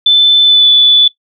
sine tone with pitch glide, 3520 to 3472 Hz, A7 to A7, 0 to -24 cents, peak -3 dBFS, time 0.06-1.08 s, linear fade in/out 5 ms, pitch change -24 cents, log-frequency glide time 0.44-0.68 s, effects noise-tail reverb RT60 0.1 s tail -17 dB re dry

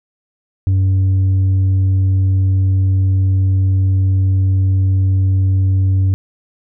sine tone with tanh clipping, 95.3 Hz, G2, 48 cents flat, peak -11 dBFS, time 0.67-6.14 s, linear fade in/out 0 ms, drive 3 dB, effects none

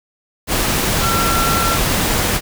sine tone in noise, 1356 Hz, E6, 49 cents sharp, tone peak -18 dBFS, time 1-1.78 s, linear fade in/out 50 ms, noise pink, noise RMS -17 dBFS, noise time 0.47-2.41 s, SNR -4 dB, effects none

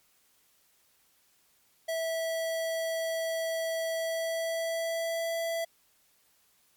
square tone with pitch glide, 654 to 664.3 Hz, E5 to E5, -14 to +13 cents, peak -30 dBFS, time 1.88-5.65 s, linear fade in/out 10 ms, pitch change +27 cents, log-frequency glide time 3.94-5.37 s, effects white hiss -67 dBFS RMS until 6.76 s + MP3 96 kbps

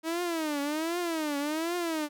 sawtooth tone with vibrato, 316.3 Hz, D#4, 29 cents sharp, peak -25 dBFS, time 0.03-2.09 s, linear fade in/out 50 ms, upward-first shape triangle, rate 1.3 Hz, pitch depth 210 cents each way, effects none

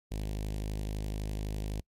sawtooth tone with notch filter, 51.91 Hz, G#1, in tune, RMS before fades -35 dBFS, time 0.11-1.81 s, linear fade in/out 10 ms, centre 1300 Hz, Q 0.66, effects noise-tail reverb RT60 0.1 s tail -26 dB re dry + MP3 64 kbps

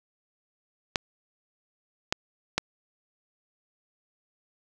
clicks, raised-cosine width 0.2 ms, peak -6 dBFS, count 3, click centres 0.958 / 2.125 / 2.58 s, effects none

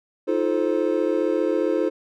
triangle chord, F dominant seventh, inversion third, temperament just, 314.3 / 349.2 / 436.5 / 523.8 Hz, Eb4 / F4 / A4 / C5, +18 / 0 / -14 / +2 cents, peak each -23 dBFS, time 0.27-1.9 s, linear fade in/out 20 ms, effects none

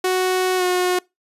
sawtooth tone with pitch glide, 370 to 362.2 Hz, F#4 to F#4, 0 to -37 cents, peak -13 dBFS, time 0.04-0.99 s, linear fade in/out 5 ms, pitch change -37 cents, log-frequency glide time 0.57-0.63 s, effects noise-tail reverb RT60 0.2 s tail -24 dB re dry + resampled to 32000 Hz

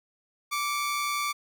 sawtooth tone pair together, 1168 / 2205 Hz, D6 / C#7, -10 / -10 cents, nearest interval major seventh, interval 1100 cents, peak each -24 / -32 dBFS, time 0.51-1.33 s, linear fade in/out 20 ms, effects none

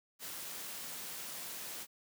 white high-pass noise, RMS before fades -44 dBFS, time 0.19-1.87 s, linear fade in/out 50 ms, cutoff 120 Hz, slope 12 dB/octave, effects none

